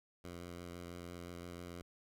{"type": "tone with vibrato", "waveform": "10% pulse", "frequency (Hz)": 87.31, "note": "F2", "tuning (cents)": 0, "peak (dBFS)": -38, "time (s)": [0.24, 1.82], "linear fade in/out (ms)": 5, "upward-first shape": "square", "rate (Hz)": 5.9, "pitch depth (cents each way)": 14, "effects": []}